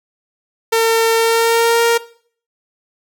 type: tone with pitch glide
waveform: sawtooth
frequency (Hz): 453.6 to 465.8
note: A#4 to A#4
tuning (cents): -47 to -1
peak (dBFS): -7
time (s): 0.72-1.98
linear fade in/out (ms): 10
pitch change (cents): +46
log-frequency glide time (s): 1.14-1.83
effects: noise-tail reverb RT60 0.5 s tail -18 dB re dry